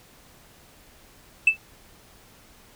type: tone with exponential decay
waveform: sine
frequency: 2637 Hz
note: E7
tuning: in tune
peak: -8 dBFS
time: 1.47-1.57 s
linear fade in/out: 5 ms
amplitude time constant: 21 ms
effects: tanh soft clip ceiling -9 dBFS + pink hiss -53 dBFS RMS until 2.75 s